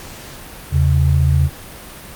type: tone pair together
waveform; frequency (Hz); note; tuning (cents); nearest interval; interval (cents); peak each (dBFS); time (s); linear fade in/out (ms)
sine; 80.8 / 135.89; E2 / C#3; -34 / -34; major sixth; 900; -13 / -14; 0.71-1.5; 50
effects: pink hiss -35 dBFS RMS until 2.15 s + Opus 48 kbps